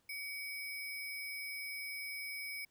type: tone with sample-and-hold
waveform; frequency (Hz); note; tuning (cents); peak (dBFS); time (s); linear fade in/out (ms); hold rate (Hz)
sine; 2260; C#7; +33; -40; 0.09-2.65; 5; 7350
effects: pink hiss -75 dBFS RMS until 2.7 s